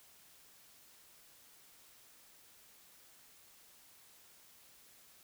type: silence
effects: white hiss -62 dBFS RMS until 5.23 s